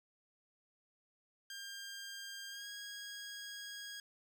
15% pulse tone with pitch glide, 1600 to 1643.1 Hz, G6 to G#6, +35 to -19 cents, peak -39 dBFS, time 1.5-4 s, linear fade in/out 2 ms, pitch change +46 cents, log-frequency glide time 2.49-2.68 s, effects none

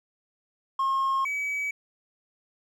triangle tone pair in turn, 1076 / 2280 Hz, C6 / C#7, +48 / +48 cents, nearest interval octave + minor second, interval 1300 cents, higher second, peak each -20 / -25 dBFS, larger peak first, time 0.79-1.25 / 1.25-1.71 s, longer neither, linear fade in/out 5 ms, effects tanh soft clip ceiling -17 dBFS

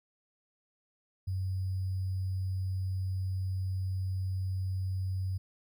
sine tone with sample-and-hold, 94 Hz, F#2, 28 cents sharp, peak -30 dBFS, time 1.27-5.38 s, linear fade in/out 10 ms, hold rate 4900 Hz, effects none

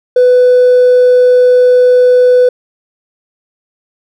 triangle tone with hard clipping, 498.4 Hz, B4, 16 cents sharp, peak -3 dBFS, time 0.16-2.49 s, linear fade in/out 5 ms, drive 2 dB, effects none

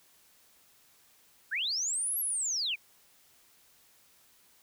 sine linear two-way sweep, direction up then down, 1400 to 11670 to 2231 Hz, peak -29 dBFS, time 1.51-2.76 s, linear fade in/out 20 ms, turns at 2.19 s, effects white hiss -63 dBFS RMS until 4.62 s

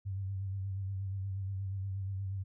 sine tone with vibrato, 96.8 Hz, G2, 21 cents flat, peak -34 dBFS, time 0.05-2.44 s, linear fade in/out 20 ms, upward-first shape sine, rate 8.4 Hz, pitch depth 42 cents each way, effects none

